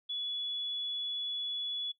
sine tone, 3409 Hz, G#7, 45 cents sharp, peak -34 dBFS, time 0.09-1.92 s, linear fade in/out 10 ms, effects noise-tail reverb RT60 0.1 s tail -18 dB re dry

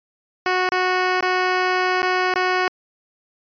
10% pulse tone with dropouts, 367.5 Hz, F#4, 12 cents flat, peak -9 dBFS, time 0.46-2.68 s, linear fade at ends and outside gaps 1 ms, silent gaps 0.69-0.72 / 1.208-1.226 / 2.02-2.029 / 2.34-2.358 s, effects resampled to 11025 Hz

